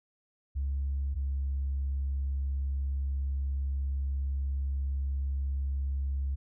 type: tone pair in turn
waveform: sine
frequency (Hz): 69 / 68.48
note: C#2 / C#2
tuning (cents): -7 / -20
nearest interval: unison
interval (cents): 13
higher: first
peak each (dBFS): -27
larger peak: neither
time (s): 0.55-1.15 / 1.15-6.36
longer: second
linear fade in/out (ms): 20
effects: tanh soft clip ceiling -25 dBFS